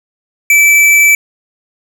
square tone, 2316 Hz, D7, 25 cents flat, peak -5 dBFS, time 0.5-1.15 s, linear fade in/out 2 ms, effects 7-bit

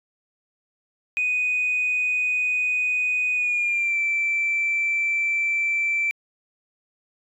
sine tone with pitch glide, 2489 to 2336 Hz, D#7 to D7, 0 to -10 cents, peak -19 dBFS, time 1.17-6.11 s, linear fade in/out 0 ms, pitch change -110 cents, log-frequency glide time 3.34-3.98 s, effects tanh soft clip ceiling -16 dBFS

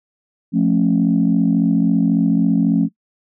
sine chord, F augmented, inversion none, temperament just, 174.61 / 218.3 / 272.8 Hz, F3 / A3 / C#4, 0 / -13 / -28 cents, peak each -16 dBFS, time 0.52-2.89 s, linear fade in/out 50 ms, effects noise-tail reverb RT60 0.1 s tail -21 dB re dry + tanh soft clip ceiling -5 dBFS

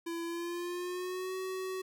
square tone with pitch glide, 336.4 to 375.4 Hz, E4 to F#4, +35 to +25 cents, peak -36 dBFS, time 0.06-1.82 s, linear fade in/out 10 ms, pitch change +190 cents, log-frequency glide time 0.24-1.35 s, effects none

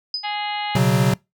sine tone with exponential decay, 5000 Hz, D#8, 8 cents sharp, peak -19 dBFS, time 0.14-0.35 s, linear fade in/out 2 ms, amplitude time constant 44 ms
harmonic tone, 415.3 Hz, G#4, in tune, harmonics 2 / 3 / 4 / 5 / 6 / 7 / 8 / 9 / 10, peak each -25 / -39 / -38 / -31 / -39 / -32 / -39 / -40 / -37 dBFS, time 0.23-0.79 s, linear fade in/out 20 ms
square chord, B suspended second, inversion none, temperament equal with one note detuned, 123.47 / 138.59 / 185.85 Hz, B2 / C#3 / F#3, 0 / 0 / +8 cents, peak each -20 dBFS, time 0.75-1.14 s, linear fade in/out 5 ms
effects noise-tail reverb RT60 0.2 s tail -24 dB re dry

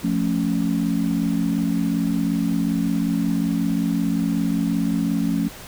sine chord, F augmented, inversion none, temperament equal, 174.61 / 220 / 277.2 Hz, F3 / A3 / C#4, 0 / 0 / 0 cents, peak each -23 dBFS, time 0.03-5.49 s, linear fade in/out 20 ms, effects pink hiss -39 dBFS RMS until 5.67 s

